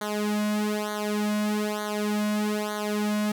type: tone with flanger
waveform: sawtooth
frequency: 210 Hz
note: G#3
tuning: 19 cents sharp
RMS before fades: -27 dBFS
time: 0.01-3.32 s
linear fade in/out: 5 ms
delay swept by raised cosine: 0.38 to 2.28 ms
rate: 1.1 Hz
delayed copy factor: -0.95
effects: none